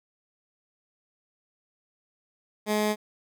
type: tone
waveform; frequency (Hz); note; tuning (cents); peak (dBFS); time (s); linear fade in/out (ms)
15% pulse; 211.7; G#3; +33; -17; 2.66-2.96; 50
effects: none